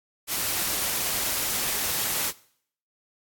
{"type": "noise", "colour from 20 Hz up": "white", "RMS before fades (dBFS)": -27, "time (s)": [0.27, 2.33], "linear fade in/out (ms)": 50, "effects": ["noise-tail reverb RT60 0.6 s tail -20 dB re dry", "AAC 64 kbps"]}